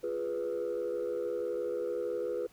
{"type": "chord", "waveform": "sine", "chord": "F diminished", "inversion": "none", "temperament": "equal", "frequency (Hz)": [349.2, 415.3, 493.9], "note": ["F4", "Ab4", "Cb5"], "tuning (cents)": [0, 0, 0], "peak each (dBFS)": [-37, -35, -32], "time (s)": [0.03, 2.47], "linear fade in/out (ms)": 10, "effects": ["tanh soft clip ceiling -27 dBFS", "pink hiss -62 dBFS RMS until 2.52 s"]}